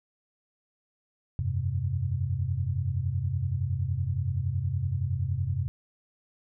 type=chord; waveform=sine; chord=F suspended second; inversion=none; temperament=equal; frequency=87.31 / 98 / 130.81 Hz; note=F2 / G2 / C3; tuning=0 / 0 / 0 cents; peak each=-31 / -30 / -30 dBFS; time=1.39-5.68 s; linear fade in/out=0 ms; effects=none